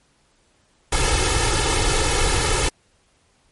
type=noise with comb filter; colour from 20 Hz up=pink; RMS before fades=-19 dBFS; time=0.92-2.69 s; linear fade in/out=5 ms; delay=2.3 ms; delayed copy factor=+0.9; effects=pink hiss -61 dBFS RMS until 3.51 s + MP3 48 kbps